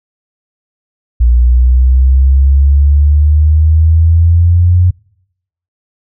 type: exponential sweep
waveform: sine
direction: up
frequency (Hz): 59 to 90.4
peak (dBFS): -4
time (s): 1.2-4.91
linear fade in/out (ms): 10
effects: noise-tail reverb RT60 0.8 s tail -26 dB re dry